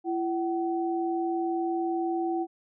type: tone pair together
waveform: sine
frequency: 337.2 / 757 Hz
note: E4 / F#5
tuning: +39 / +39 cents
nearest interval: octave + major second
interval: 1400 cents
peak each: -27 / -31 dBFS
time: 0.04-2.47 s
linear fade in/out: 50 ms
effects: none